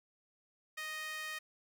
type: tone with high-pass filter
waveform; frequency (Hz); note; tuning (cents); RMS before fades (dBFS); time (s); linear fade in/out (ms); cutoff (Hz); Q
sawtooth; 622.3; D#5; 0; -42; 0.77-1.39; 10; 1800; 2.3
effects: none